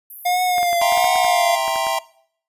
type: high-pass noise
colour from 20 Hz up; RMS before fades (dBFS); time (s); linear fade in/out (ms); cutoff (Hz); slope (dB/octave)
pink; -34; 0.1-1.08; 2; 11000; 96
type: tone with vibrato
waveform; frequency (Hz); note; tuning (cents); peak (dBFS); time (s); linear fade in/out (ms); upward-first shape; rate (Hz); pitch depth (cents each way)
square; 710; F5; +28; -17; 0.25-1.56; 10; triangle; 1.4; 59
type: clicks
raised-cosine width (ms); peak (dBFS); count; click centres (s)
0.5; -17; 12; 0.582 / 0.63 / 0.73 / 0.816 / 0.923 / 0.975 / 1.044 / 1.157 / 1.246 / 1.68 / 1.759 / 1.868
type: chord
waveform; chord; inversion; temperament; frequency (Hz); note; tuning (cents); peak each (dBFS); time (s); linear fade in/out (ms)
square; C dominant seventh; first; equal; 659.3 / 784 / 932.3 / 1046.5; E5 / G5 / Bb5 / C6; 0 / 0 / 0 / 0; -23 / -25 / -25 / -27; 0.81-1.99; 5
effects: noise-tail reverb RT60 0.6 s tail -20 dB re dry + resampled to 32000 Hz